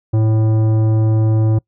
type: tone with tanh clipping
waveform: sine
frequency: 109.9 Hz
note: A2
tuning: 2 cents flat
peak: -13 dBFS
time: 0.13-1.59 s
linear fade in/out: 10 ms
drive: 13 dB
effects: noise-tail reverb RT60 0.1 s tail -24 dB re dry